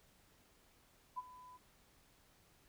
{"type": "tone with ADSR envelope", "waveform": "sine", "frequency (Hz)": 1001, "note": "B5", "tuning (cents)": 23, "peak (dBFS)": -37, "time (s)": [1.16, 1.58], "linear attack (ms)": 23, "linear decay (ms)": 31, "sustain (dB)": -17, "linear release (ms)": 23, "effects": ["pink hiss -69 dBFS RMS until 2.68 s"]}